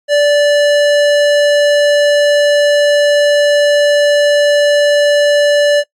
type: tone with hard clipping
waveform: sine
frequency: 583 Hz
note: D5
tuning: 13 cents flat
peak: -9 dBFS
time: 0.08-5.84 s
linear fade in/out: 50 ms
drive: 18 dB
effects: noise-tail reverb RT60 0.1 s tail -22 dB re dry + AAC 64 kbps